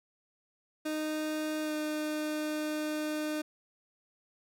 30% pulse tone with pitch glide, 308.6 to 305.1 Hz, D#4 to D#4, -14 to -34 cents, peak -29 dBFS, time 0.85-3.42 s, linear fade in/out 10 ms, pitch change -20 cents, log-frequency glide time 1.62-1.73 s, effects none

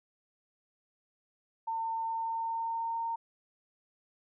sine tone with pitch glide, 904 to 918.2 Hz, A5 to A#5, +47 to -26 cents, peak -31 dBFS, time 1.67-3.16 s, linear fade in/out 10 ms, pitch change +27 cents, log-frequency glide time 2.03-3.05 s, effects none

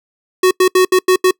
square tone bursts at uneven times, 370 Hz, F#4, in tune, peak -8 dBFS, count 6, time 0.43-0.51 / 0.6-0.68 / 0.75-0.85 / 0.92-0.99 / 1.08-1.16 / 1.24-1.31 s, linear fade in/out 5 ms, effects noise-tail reverb RT60 0.1 s tail -25 dB re dry

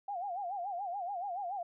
sine tone with vibrato, 752 Hz, F#5, 28 cents sharp, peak -35 dBFS, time 0.08-1.63 s, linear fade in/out 5 ms, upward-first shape sine, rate 7 Hz, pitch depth 160 cents each way, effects none

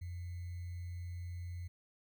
sine tone with sample-and-hold, 87.6 Hz, F2, 6 cents sharp, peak -40 dBFS, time 0.01-1.68 s, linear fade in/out 10 ms, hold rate 2100 Hz, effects none

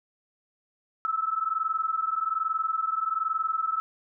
sine tone pair together, 1297.3 / 1318.5 Hz, E6 / E6, -28 / 0 cents, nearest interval unison, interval 28 cents, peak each -28 dBFS, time 1.05-3.8 s, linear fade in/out 0 ms, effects none

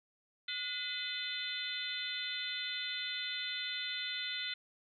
harmonic tone with a mistuned harmonic, 507 Hz, B4, 45 cents sharp, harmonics 3 / 4 / 5 / 6 / 7 / 8, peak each -45 / -43 / -47 / -45 / -40 / -44 dBFS, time 0.48-4.54 s, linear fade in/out 5 ms, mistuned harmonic 3, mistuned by -79 cents, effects none

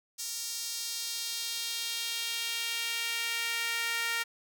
sawtooth tone with high-pass filter sweep, 463.4 Hz, A#4, 10 cents flat, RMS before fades -34 dBFS, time 0.18-4.24 s, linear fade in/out 20 ms, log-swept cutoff 5800 to 1800 Hz, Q 1.6, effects none

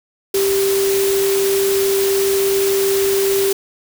sine tone in noise, 392 Hz, G4, in tune, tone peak -14 dBFS, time 0.34-3.53 s, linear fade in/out 5 ms, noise white, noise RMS -23 dBFS, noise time 0.34-3.53 s, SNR +6 dB, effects none

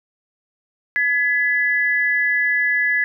sine tone pair together, 1698 / 1997.3 Hz, G#6 / B6, +38 / +19 cents, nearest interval minor third, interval 281 cents, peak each -18 / -19 dBFS, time 0.96-3.04 s, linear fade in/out 0 ms, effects none

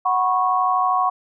sine chord, F# suspended fourth, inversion none, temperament equal with one note detuned, 740 / 987.8 / 1100.4 Hz, F#5 / B5 / C#6, 0 / 0 / -13 cents, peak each -20 / -24 / -19 dBFS, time 0.05-1.1 s, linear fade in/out 10 ms, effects none

